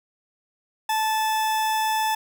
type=tone; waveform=40% pulse; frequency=873 Hz; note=A5; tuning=14 cents flat; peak=-20 dBFS; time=0.89-2.15 s; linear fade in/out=5 ms; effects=none